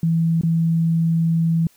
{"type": "tone with dropouts", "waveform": "sine", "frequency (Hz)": 164.81, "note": "E3", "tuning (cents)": 0, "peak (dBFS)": -15, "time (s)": [0.03, 1.67], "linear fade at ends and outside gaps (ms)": 2, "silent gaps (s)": [0.412, 0.434], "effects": ["white hiss -56 dBFS RMS until 1.76 s"]}